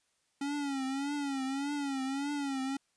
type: tone with vibrato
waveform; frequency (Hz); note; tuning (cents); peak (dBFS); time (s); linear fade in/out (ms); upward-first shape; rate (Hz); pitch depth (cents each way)
square; 276.9; C#4; -2; -33; 0.41-2.77; 5; triangle; 1.7; 100
effects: white hiss -75 dBFS RMS until 2.96 s + resampled to 22050 Hz